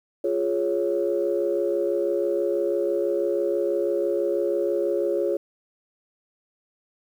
sine chord, Db major, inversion first, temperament equal, 349.2 / 415.3 / 554.4 Hz, F4 / Ab4 / Db5, 0 / 0 / 0 cents, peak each -25 dBFS, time 0.24-5.37 s, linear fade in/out 5 ms, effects tanh soft clip ceiling -12 dBFS + 9-bit

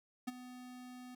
square tone with ADSR envelope, 250 Hz, B3, 21 cents sharp, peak -35 dBFS, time 0.27-1.15 s, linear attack 12 ms, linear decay 23 ms, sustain -14 dB, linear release 6 ms, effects 12-bit

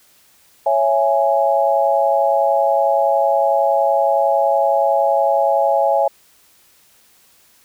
sine chord, C# minor, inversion none, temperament just, 554.4 / 665.2 / 831.5 Hz, C#5 / E5 / G#5, 0 / +16 / +2 cents, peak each -17 dBFS, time 0.66-6.08 s, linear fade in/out 5 ms, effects white hiss -53 dBFS RMS until 7.64 s

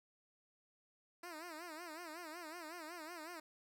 10% pulse tone with vibrato, 329.6 Hz, E4, in tune, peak -39 dBFS, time 1.23-3.4 s, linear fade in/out 5 ms, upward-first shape sine, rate 5.4 Hz, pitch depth 140 cents each way, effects none

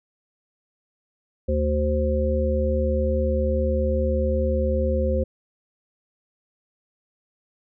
harmonic tone, 74.8 Hz, D2, 32 cents sharp, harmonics 1 / 3 / 5 / 7, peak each -22 / -28 / -30 / -24 dBFS, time 1.48-5.24 s, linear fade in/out 10 ms, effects none

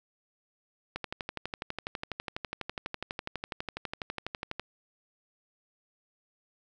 click train, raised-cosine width 0.3 ms, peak -18 dBFS, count 45, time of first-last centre 0.96-4.596 s, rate 12.1 Hz, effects none

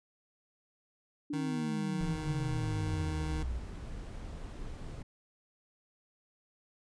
sine exponential sweep, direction down, 297 to 57.2 Hz, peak -33 dBFS, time 1.3-3.6 s, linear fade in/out 5 ms
25% pulse tone, 155.56 Hz, D#3, in tune, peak -32 dBFS, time 1.33-3.43 s, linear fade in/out 5 ms
brown noise, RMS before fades -42 dBFS, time 2-5.03 s, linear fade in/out 10 ms
effects resampled to 22050 Hz

